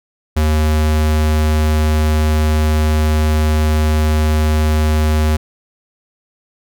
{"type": "tone", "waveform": "square", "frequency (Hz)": 77.1, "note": "D#2", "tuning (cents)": -15, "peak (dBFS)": -12, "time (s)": [0.36, 5.37], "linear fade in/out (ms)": 10, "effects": []}